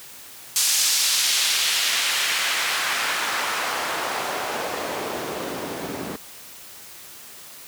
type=noise with band-pass filter sweep; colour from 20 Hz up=white; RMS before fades=-24 dBFS; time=0.56-6.16 s; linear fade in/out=0 ms; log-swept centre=6100 to 250 Hz; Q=0.98; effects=white hiss -42 dBFS RMS until 7.67 s + high-pass 60 Hz 12 dB/octave

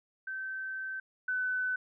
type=tone pair in turn; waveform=sine; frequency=1544 / 1507 Hz; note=G6 / F#6; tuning=-27 / +31 cents; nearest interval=unison; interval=42 cents; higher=first; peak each=-35 / -29 dBFS; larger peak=second; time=0.27-1 / 1.28-1.76 s; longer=first; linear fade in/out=5 ms; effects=none

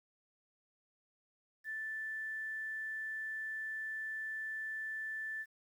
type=tone with quantisation; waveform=sine; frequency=1760 Hz; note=A6; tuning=in tune; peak=-38 dBFS; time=1.64-5.46 s; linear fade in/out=50 ms; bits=11; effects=none

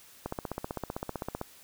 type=click train; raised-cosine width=1 ms; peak=-19 dBFS; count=19; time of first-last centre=0.26-1.414 s; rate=15.6 Hz; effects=white hiss -55 dBFS RMS until 1.63 s

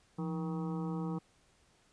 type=harmonic tone with a mistuned harmonic; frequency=158.4 Hz; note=D#3; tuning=31 cents sharp; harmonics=1 / 2 / 3 / 5 / 6 / 7 / 8; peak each=-35 / -41 / -45 / -49 / -51 / -52 / -53 dBFS; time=0.18-1.19 s; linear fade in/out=10 ms; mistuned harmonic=1; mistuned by=+130 cents; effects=pink hiss -68 dBFS RMS until 1.92 s + resampled to 22050 Hz

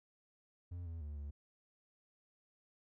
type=tone with pitch steps; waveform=triangle; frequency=87.8 / 82.8 / 73.9 / 72.1 Hz; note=F2 / E2 / D2 / D2; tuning=+10 / +8 / +11 / -31 cents; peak=-40 dBFS; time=0.71-1.31 s; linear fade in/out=10 ms; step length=150 ms; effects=none

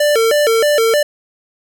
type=tone with vibrato; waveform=square; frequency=517 Hz; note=C5; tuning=21 cents flat; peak=-11 dBFS; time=0-1.03 s; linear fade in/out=5 ms; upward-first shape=square; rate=3.2 Hz; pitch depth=230 cents each way; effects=none

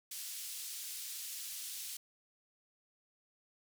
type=band-pass noise; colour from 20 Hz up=white; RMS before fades=-44 dBFS; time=0.11-1.97 s; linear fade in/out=5 ms; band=3300 to 14000 Hz; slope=12 dB/octave; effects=none

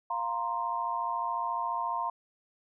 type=chord; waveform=sine; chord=F suspended fourth; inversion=none; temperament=equal; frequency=698.5 / 932.3 / 1046.5 Hz; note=F5 / Bb5 / C6; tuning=0 / 0 / 0 cents; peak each=-37 / -32 / -33 dBFS; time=0.1-2.1 s; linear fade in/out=5 ms; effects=none

